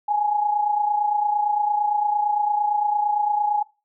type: tone pair together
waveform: sine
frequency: 830.6 / 859.4 Hz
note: G#5 / A5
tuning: 0 / -41 cents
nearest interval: minor second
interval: 59 cents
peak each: -19 / -27 dBFS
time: 0.08-3.63 s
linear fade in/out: 10 ms
effects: noise-tail reverb RT60 0.3 s tail -23 dB re dry